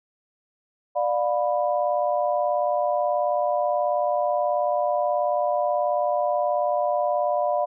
sine chord, B diminished, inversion first, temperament just, 592.7 / 711.2 / 987.8 Hz, D5 / F5 / B5, +16 / +31 / 0 cents, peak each -23 / -24 / -29 dBFS, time 0.95-7.66 s, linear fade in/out 20 ms, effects none

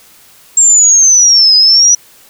sine linear two-way sweep, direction down then up, 7510 to 4978 to 5900 Hz, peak -3 dBFS, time 0.57-1.95 s, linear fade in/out 5 ms, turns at 1.56 s, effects white hiss -42 dBFS RMS until 2.29 s

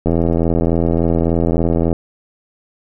click train, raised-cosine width 2 ms, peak -3 dBFS, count 157, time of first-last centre 0.06-1.928 s, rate 83.5 Hz, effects none

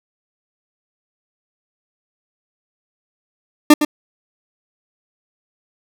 40% pulse tone with echo, 299.1 Hz, D4, 32 cents sharp, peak -3 dBFS, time 3.7-3.74 s, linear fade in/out 5 ms, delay 110 ms, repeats 1, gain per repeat -10 dB, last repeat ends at 3.85 s, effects none

